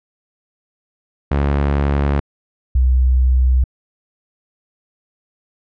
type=tone pair in turn; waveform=sawtooth / sine; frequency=70.9 / 63.57 Hz; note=C#2 / C2; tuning=+40 / -49 cents; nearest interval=major second; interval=189 cents; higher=first; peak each=-10 dBFS; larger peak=neither; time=1.31-2.2 / 2.75-3.64 s; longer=neither; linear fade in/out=5 ms; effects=low-pass 2000 Hz 12 dB/octave